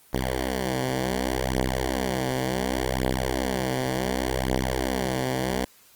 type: beating tone pair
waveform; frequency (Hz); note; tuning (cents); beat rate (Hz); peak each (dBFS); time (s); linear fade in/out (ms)
5% pulse; 64.1 / 64.78; C2 / C2; -35 / -17; 0.68; -17 / -15; 0.13-5.65; 5
effects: white hiss -55 dBFS RMS until 5.95 s + Opus 24 kbps